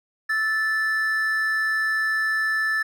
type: tone pair together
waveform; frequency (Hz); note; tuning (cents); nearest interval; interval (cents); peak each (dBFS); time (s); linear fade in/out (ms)
triangle; 1313.3 / 1753; E6 / A6; -7 / -7; perfect fourth; 500; -29 / -19; 0.29-2.83; 10
effects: none